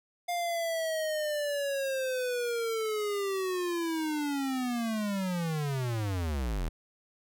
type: linear sweep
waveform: square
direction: down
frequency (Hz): 706 to 36.71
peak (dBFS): -30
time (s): 0.28-6.69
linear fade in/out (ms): 10
effects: none